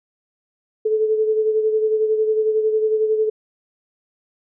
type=beating tone pair; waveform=sine; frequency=433.6 / 444.6 Hz; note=A4 / A4; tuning=-25 / +18 cents; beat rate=11 Hz; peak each=-16 / -25 dBFS; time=0.85-3.3 s; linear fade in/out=10 ms; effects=none